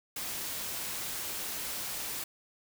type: noise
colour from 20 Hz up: white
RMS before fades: -37 dBFS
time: 0.16-2.24 s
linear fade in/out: 5 ms
effects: none